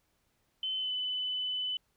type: tone with pitch glide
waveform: sine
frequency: 3056 to 3007 Hz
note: G7 to F#7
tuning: -45 to +27 cents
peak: -31 dBFS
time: 0.63-1.77 s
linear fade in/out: 2 ms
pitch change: -28 cents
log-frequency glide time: 0.76-0.92 s
effects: pink hiss -75 dBFS RMS until 1.96 s